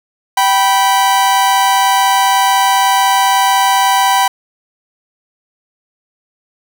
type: tone pair together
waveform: 40% pulse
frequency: 776 / 982 Hz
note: G5 / B5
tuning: -18 / -10 cents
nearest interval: major third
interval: 408 cents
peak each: -11 dBFS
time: 0.37-4.28 s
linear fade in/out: 5 ms
effects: none